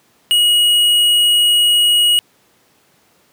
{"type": "tone with tanh clipping", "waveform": "triangle", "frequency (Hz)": 2898, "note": "F#7", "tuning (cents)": -37, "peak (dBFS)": -11, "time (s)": [0.31, 2.19], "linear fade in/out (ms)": 0, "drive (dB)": 15, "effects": ["pink hiss -55 dBFS RMS until 3.32 s", "high-pass 150 Hz 12 dB/octave"]}